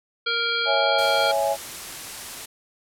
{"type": "harmonic tone", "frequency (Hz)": 466.2, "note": "A#4", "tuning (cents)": 0, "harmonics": [1, 3, 5, 7, 9, 10], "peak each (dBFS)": [-32, -25, -30, -27, -30, -35], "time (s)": [0.26, 1.32], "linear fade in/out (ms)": 10}
{"type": "chord", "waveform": "sine", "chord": "C# minor", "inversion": "none", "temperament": "equal", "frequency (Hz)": [554.4, 659.3, 830.6], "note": ["C#5", "E5", "G#5"], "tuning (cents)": [0, 0, 0], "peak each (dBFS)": -24, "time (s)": [0.65, 1.57], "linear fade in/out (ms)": 50}
{"type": "noise", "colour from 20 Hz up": "white", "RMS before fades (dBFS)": -35, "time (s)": [0.98, 2.46], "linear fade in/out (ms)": 10}
{"effects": ["low-pass 12000 Hz 12 dB/octave"]}